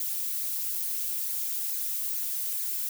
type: noise with flanger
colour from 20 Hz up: violet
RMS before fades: -31 dBFS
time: 0-2.89 s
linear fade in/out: 2 ms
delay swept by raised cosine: 0.45 to 5.65 ms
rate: 2.3 Hz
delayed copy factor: +0.6
effects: none